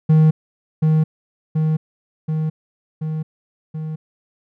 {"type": "tone with echo", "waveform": "triangle", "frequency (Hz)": 156.7, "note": "D#3", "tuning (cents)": 13, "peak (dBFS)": -7, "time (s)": [0.09, 0.31], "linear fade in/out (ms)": 10, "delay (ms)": 730, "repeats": 5, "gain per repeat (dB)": -3, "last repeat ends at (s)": 3.96, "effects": []}